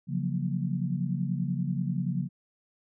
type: chord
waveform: sine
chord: Gb major seventh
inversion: second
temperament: equal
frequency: 138.59 / 174.61 / 185 / 233.1 Hz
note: Db3 / F3 / Gb3 / Bb3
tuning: 0 / 0 / 0 / 0 cents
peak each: -31 / -31 / -33 / -37 dBFS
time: 0.07-2.29 s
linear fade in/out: 50 ms
effects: none